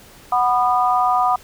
sine chord, B major, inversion second, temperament equal with one note detuned, 740 / 987.8 / 1223.8 Hz, F#5 / B5 / D#6, 0 / 0 / -29 cents, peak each -17 / -20 / -19 dBFS, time 0.32-1.36 s, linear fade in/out 5 ms, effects pink hiss -45 dBFS RMS until 1.43 s

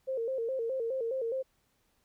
sine tone with vibrato, 491.6 Hz, B4, 8 cents flat, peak -30 dBFS, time 0.07-1.43 s, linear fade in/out 20 ms, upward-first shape square, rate 4.8 Hz, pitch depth 120 cents each way, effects pink hiss -73 dBFS RMS until 2.04 s

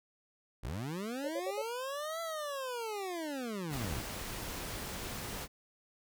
25% pulse linear two-way sweep, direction up then down, 46.57 to 672 to 46.57 Hz, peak -33 dBFS, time 0.63-4.01 s, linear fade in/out 10 ms, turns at 2.21 s
sine tone bursts, 554.4 Hz, C#5, in tune, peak -34 dBFS, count 4, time 1.24-1.619 s, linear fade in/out 5 ms, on 46 ms, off 65 ms
pink noise, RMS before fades -41 dBFS, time 3.69-5.48 s, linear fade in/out 50 ms
effects none

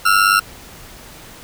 40% pulse ring-modulated tone, 1369 Hz, F6, 35 cents flat, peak -7 dBFS, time 0.05-0.4 s, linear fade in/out 10 ms, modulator 49.2 Hz, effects pink hiss -39 dBFS RMS until 1.43 s

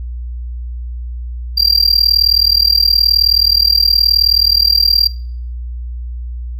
triangle tone with amplitude modulation, 4738 Hz, D8, 14 cents sharp, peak -4 dBFS, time 1.57-5.08 s, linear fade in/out 10 ms, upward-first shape sine, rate 39 Hz, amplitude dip 100%, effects noise-tail reverb RT60 0.5 s tail -22 dB re dry + added 60 Hz sine -21 dBFS peak until 6.59 s

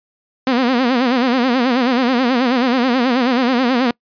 sawtooth tone with vibrato, 250.4 Hz, B3, 24 cents sharp, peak -9 dBFS, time 0.47-3.91 s, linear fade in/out 2 ms, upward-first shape sine, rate 9.3 Hz, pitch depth 120 cents each way, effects noise-tail reverb RT60 0.1 s tail -26 dB re dry + resampled to 11025 Hz

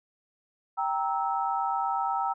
sine chord, E diminished, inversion first, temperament equal with one note detuned, 784 / 932.3 / 1305.6 Hz, G5 / Bb5 / E6, 0 / 0 / -17 cents, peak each -29 / -30 / -31 dBFS, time 0.77-2.34 s, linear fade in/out 20 ms, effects none

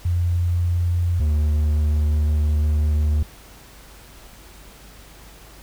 sine / triangle tone pair in turn, 87.31 / 75.47 Hz, F2 / D2, 0 / +48 cents, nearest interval minor third, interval 252 cents, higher first, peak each -17 / -14 dBFS, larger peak second, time 0.05-1.2 / 1.2-3.23 s, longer second, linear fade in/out 5 ms, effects added 50 Hz sine -46 dBFS peak until 5.62 s + pink hiss -46 dBFS RMS until 5.62 s

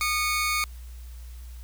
sawtooth tone pair together, 1224 / 2216 Hz, D#6 / C#7, -29 / -1 cents, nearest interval minor seventh, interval 1028 cents, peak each -23 dBFS, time 0.01-0.64 s, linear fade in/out 0 ms, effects added 60 Hz sine -38 dBFS peak until 1.63 s + white hiss -55 dBFS RMS until 1.63 s

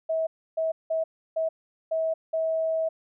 sine tone bursts at uneven times, 645 Hz, E5, 38 cents flat, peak -23 dBFS, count 6, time 0.09-0.27 / 0.57-0.72 / 0.9-1.04 / 1.36-1.49 / 1.91-2.14 / 2.33-2.89 s, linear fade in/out 10 ms, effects none

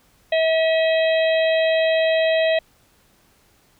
harmonic tone with a mistuned harmonic, 645 Hz, E5, 38 cents flat, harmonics 1 / 3 / 4 / 5 / 6, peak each -16 / -26 / -28 / -30 / -32 dBFS, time 0.32-2.59 s, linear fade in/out 5 ms, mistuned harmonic 4, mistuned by -21 cents, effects pink hiss -58 dBFS RMS until 3.79 s

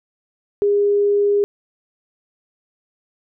sine tone, 407.5 Hz, G#4, 33 cents flat, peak -13 dBFS, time 0.62-1.44 s, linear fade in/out 0 ms, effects none

